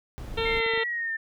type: noise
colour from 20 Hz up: brown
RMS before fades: -36 dBFS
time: 0.18-0.59 s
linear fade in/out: 0 ms
type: clicks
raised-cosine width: 2 ms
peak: -29 dBFS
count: 10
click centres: 0.278 / 0.341 / 0.385 / 0.419 / 0.474 / 0.51 / 0.602 / 0.663 / 0.737 / 0.776 s
type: harmonic tone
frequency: 453.5 Hz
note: A#4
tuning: 48 cents flat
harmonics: 1 / 2 / 3 / 4 / 5 / 6 / 7 / 8 / 9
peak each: -27 / -35 / -35 / -38 / -38 / -35 / -36 / -36 / -41 dBFS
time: 0.37-0.84 s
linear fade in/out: 10 ms
type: exponential sweep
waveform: sine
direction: down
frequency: 2139 to 1782 Hz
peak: -27 dBFS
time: 0.45-1.17 s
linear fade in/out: 10 ms
effects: none